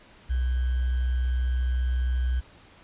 sine tone with sample-and-hold, 62.8 Hz, B1, 30 cents sharp, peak -22 dBFS, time 0.29-2.41 s, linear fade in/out 20 ms, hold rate 1575 Hz, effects pink hiss -53 dBFS RMS until 2.83 s + resampled to 8000 Hz

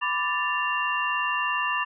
sine tone cluster, 995 / 1172 / 1767 / 2774 Hz, B5 / D6 / A6 / F7, +13 / -4 / +7 / -12 cents, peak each -29 dBFS, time 0.01-1.85 s, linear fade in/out 20 ms, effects none

